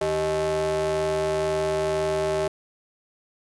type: ring-modulated tone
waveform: square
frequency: 116.5 Hz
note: A#2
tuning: 1 cent flat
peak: -20 dBFS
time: 0.01-2.48 s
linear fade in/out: 5 ms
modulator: 507 Hz
effects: resampled to 24000 Hz + 9-bit